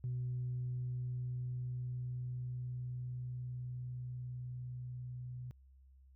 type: tone with level ramp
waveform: sine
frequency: 124.7 Hz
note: B2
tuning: 17 cents sharp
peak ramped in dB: -34 to -42 dBFS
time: 0.04-5.51 s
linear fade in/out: 0 ms
effects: tanh soft clip ceiling -32 dBFS + added 66 Hz sine -59 dBFS peak until 6.15 s